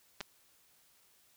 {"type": "clicks", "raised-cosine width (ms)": 0.2, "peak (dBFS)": -22, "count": 2, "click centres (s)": [0.206, 0.211], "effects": ["white hiss -67 dBFS RMS until 1.36 s"]}